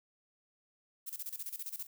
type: noise with tremolo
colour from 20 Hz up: violet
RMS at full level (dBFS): -40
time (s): 1.06-1.87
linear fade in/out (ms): 20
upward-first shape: square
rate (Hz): 15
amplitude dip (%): 80
effects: none